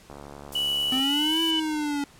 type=click train; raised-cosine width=1 ms; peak=-27 dBFS; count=65; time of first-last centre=0.1-0.996 s; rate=71.4 Hz
type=noise; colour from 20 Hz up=violet; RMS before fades=-34 dBFS; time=0.52-1.51 s; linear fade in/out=5 ms
type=tone with pitch glide; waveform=sine; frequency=2952 to 2979 Hz; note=F#7 to F#7; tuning=-5 to +11 cents; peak=-23 dBFS; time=0.55-1.6 s; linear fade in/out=5 ms; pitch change=+16 cents; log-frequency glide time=1.14-1.29 s
type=linear two-way sweep; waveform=square; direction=up then down; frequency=254.9 to 329.6 to 282.3 Hz; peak=-26 dBFS; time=0.92-2.04 s; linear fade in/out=2 ms; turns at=1.42 s
effects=pink hiss -53 dBFS RMS until 2.19 s + low-pass 11000 Hz 12 dB/octave